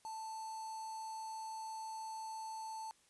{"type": "tone with notch filter", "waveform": "square", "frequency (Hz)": 883, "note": "A5", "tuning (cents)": 6, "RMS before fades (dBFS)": -45, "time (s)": [0.05, 2.91], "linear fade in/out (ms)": 0, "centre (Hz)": 2500, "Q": 0.9, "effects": ["white hiss -70 dBFS RMS until 3.09 s", "resampled to 24000 Hz"]}